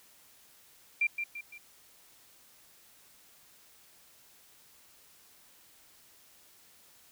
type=tone with echo; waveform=sine; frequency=2373 Hz; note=D7; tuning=17 cents sharp; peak=-24 dBFS; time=1.01-1.07 s; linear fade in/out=5 ms; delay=170 ms; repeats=3; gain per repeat=-7 dB; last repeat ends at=1.58 s; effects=white hiss -60 dBFS RMS until 7.11 s